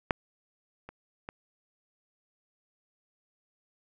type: clicks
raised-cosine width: 0.5 ms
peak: -9 / -28 / -23 dBFS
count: 3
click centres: 0.108 / 0.89 / 1.289 s
effects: none